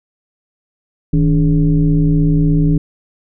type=tone with frequency modulation; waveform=sine; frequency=158.3 Hz; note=D#3; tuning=30 cents sharp; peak=-9 dBFS; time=1.13-2.78 s; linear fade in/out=5 ms; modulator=130 Hz; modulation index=1; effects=none